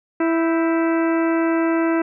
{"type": "harmonic tone with a mistuned harmonic", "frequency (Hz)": 329.6, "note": "E4", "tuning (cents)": 0, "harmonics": [1, 2, 3, 4, 5, 6, 7, 8], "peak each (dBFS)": [-17, -25, -29, -30, -31, -33, -39, -38], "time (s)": [0.2, 2.02], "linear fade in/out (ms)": 5, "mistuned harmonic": 5, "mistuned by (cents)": -79, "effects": []}